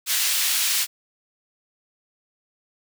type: high-pass noise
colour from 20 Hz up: pink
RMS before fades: -22 dBFS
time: 0.06-0.87 s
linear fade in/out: 50 ms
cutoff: 2800 Hz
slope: 12 dB/octave
effects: none